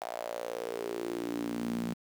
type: tone with high-pass filter sweep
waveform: sawtooth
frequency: 58.27 Hz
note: A#1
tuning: in tune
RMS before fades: -36 dBFS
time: 0.01-1.94 s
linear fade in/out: 10 ms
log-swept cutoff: 710 to 200 Hz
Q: 5.4
effects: 9-bit